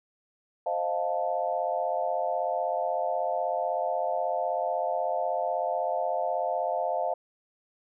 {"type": "chord", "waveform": "sine", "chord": "F dominant seventh", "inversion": "second", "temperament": "equal", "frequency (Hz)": [523.3, 622.3, 698.5, 880], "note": ["C5", "Eb5", "F5", "A5"], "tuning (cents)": [0, 0, 0, 0], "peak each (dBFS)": [-33, -31, -29, -34], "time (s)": [0.66, 7.14], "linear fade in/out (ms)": 5, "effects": []}